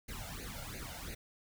pink noise with flanger, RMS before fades -44 dBFS, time 0.08-1.15 s, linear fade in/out 10 ms, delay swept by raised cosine 0.45 to 1.44 ms, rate 2.9 Hz, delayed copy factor +0.85, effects none

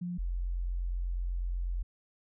sine tone pair in turn, 176.4 / 44.1 Hz, F3 / F1, +18 / +18 cents, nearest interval 2 octaves, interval 2400 cents, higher first, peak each -33 / -30 dBFS, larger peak second, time 0.01-0.18 / 0.18-1.83 s, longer second, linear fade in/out 10 ms, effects none

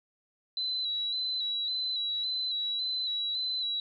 sine tone with vibrato, 3967 Hz, B7, 7 cents sharp, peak -29 dBFS, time 0.57-3.8 s, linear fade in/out 2 ms, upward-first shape square, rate 1.8 Hz, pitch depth 30 cents each way, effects none

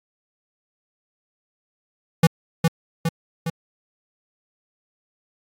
square tone with echo, 164.8 Hz, E3, in tune, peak -11 dBFS, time 2.23-2.27 s, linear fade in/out 5 ms, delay 410 ms, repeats 3, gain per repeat -4 dB, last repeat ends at 3.5 s, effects AAC 48 kbps

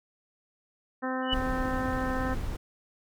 harmonic tone, 258.5 Hz, C4, 21 cents flat, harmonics 1 / 2 / 3 / 4 / 5 / 6 / 7, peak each -32 / -35 / -37 / -38 / -39 / -40 / -40 dBFS, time 1.02-2.35 s, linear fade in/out 20 ms
sine tone with exponential growth, 2960 Hz, F#7, in tune, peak -22 dBFS, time 1.22-1.34 s, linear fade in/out 5 ms, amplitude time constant 26 ms
brown noise, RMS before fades -33 dBFS, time 1.32-2.57 s, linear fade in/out 10 ms
effects none

